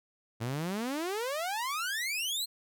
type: exponential sweep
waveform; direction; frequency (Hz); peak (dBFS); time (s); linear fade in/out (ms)
sawtooth; up; 109.6 to 4255; -28; 0.4-2.46; 20
effects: none